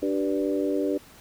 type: harmonic tone with a mistuned harmonic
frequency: 98 Hz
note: G2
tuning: in tune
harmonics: 3 / 4 / 5 / 6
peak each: -26 / -28 / -30 / -32 dBFS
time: 0.02-0.98 s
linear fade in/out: 10 ms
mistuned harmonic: 4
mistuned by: -30 cents
effects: pink hiss -51 dBFS RMS until 1.2 s